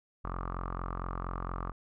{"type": "tone with low-pass filter", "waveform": "sawtooth", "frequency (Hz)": 44.31, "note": "F1", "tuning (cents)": 26, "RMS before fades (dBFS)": -37, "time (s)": [0.24, 1.72], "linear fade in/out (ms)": 10, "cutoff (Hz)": 1200, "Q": 8.6, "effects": []}